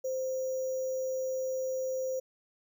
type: tone with sample-and-hold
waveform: sine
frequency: 521 Hz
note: C5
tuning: 7 cents flat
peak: -30 dBFS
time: 0.04-2.2 s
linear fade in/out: 10 ms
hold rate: 6300 Hz
effects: none